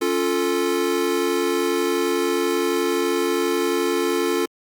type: chord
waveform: square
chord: Db augmented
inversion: none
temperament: equal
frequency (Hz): 277.2 / 349.2 / 440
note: Db4 / F4 / A4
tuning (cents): 0 / 0 / 0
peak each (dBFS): -27 / -23 / -24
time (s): 0.01-4.46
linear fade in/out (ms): 10
effects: Opus 48 kbps